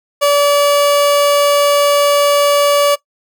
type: tone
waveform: 30% pulse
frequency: 575 Hz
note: D5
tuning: 37 cents flat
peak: -6 dBFS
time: 0.21-2.96 s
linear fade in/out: 20 ms
effects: noise-tail reverb RT60 0.1 s tail -19 dB re dry